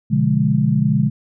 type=chord; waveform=sine; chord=B diminished seventh; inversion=none; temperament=equal with one note detuned; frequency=123.47 / 145.65 / 174.61 / 207.7 Hz; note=B2 / D3 / F3 / Ab3; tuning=0 / -14 / 0 / 0 cents; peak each=-20 / -17 / -22 / -18 dBFS; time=0.1-1.1 s; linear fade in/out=20 ms; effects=none